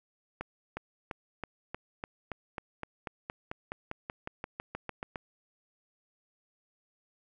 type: accelerating click train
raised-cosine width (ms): 0.5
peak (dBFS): -21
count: 22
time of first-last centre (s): 0.41-5.158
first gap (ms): 360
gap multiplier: 0.95
effects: none